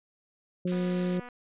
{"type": "harmonic tone", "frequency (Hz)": 180, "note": "F#3", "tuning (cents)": -47, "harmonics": [1, 2, 3], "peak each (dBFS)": [-27, -33, -37], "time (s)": [0.65, 1.2], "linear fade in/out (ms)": 5}
{"type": "high-pass noise", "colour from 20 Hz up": "white", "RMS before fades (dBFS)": -41, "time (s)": [0.67, 1.18], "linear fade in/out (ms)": 5, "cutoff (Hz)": 1200, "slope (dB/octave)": 48}
{"type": "click train", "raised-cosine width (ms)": 0.5, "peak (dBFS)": -31, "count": 140, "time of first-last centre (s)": [0.72, 1.287], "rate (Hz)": 245}
{"effects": ["resampled to 8000 Hz"]}